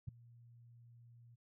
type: tone with ADSR envelope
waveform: sine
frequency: 118.3 Hz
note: A#2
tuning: 26 cents sharp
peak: -36 dBFS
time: 0.07-1.36 s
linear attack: 15 ms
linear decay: 7 ms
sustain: -22 dB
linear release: 19 ms
effects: none